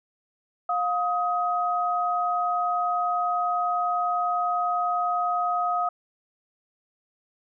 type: tone pair together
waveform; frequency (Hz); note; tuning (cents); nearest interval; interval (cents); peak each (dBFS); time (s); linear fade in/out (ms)
sine; 710 / 1260; F5 / D#6; +28 / +21; minor seventh; 993; -25; 0.69-5.89; 5
effects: none